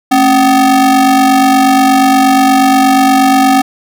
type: ring-modulated tone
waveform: square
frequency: 246.9 Hz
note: B3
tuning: in tune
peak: -3 dBFS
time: 0.11-3.62 s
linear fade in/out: 10 ms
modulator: 518 Hz
effects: none